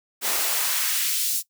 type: noise with high-pass filter sweep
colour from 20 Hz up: white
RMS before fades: -24 dBFS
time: 0.21-1.43 s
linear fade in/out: 50 ms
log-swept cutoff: 250 to 6000 Hz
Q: 0.89
effects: noise-tail reverb RT60 0.1 s tail -18 dB re dry